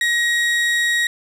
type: tone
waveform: 35% pulse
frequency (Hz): 1893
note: A#6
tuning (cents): +26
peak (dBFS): -14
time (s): 0.01-1.07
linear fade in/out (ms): 2
effects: low-pass 9000 Hz 12 dB/octave + 7-bit